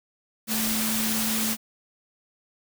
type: tone in noise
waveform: sine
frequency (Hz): 220.4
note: A3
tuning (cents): +3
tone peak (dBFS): -28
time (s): 0.47-1.57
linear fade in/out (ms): 50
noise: white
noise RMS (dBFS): -27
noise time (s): 0.47-1.57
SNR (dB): -4
effects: none